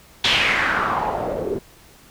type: noise with low-pass filter sweep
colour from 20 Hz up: white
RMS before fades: -21 dBFS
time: 0.24-1.59 s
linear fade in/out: 5 ms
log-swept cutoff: 3500 to 360 Hz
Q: 3.4
effects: pink hiss -49 dBFS RMS until 2.1 s